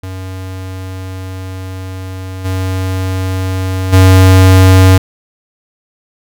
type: tone with level steps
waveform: square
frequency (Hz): 93.8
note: F#2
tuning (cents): +24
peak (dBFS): -22 / -14 / -3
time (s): 0.03-4.98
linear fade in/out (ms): 5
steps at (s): 2.44 / 3.92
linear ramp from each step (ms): 20
effects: none